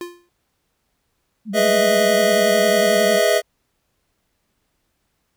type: tone with exponential decay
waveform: square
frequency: 349.2 Hz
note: F4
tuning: in tune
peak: -25 dBFS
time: 0.01-0.29 s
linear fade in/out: 1 ms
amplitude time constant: 60 ms
type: tone with vibrato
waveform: sine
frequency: 205.8 Hz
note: G#3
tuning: 16 cents flat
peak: -24 dBFS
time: 1.45-3.21 s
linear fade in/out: 50 ms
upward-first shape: sine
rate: 11 Hz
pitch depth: 130 cents each way
type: chord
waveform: square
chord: E major seventh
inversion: first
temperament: equal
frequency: 415.3 / 493.9 / 622.3 / 659.3 Hz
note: G#4 / B4 / D#5 / E5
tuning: 0 / 0 / 0 / 0 cents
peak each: -22 / -23 / -19 / -19 dBFS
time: 1.53-3.42 s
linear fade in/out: 50 ms
effects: pink hiss -70 dBFS RMS until 5.36 s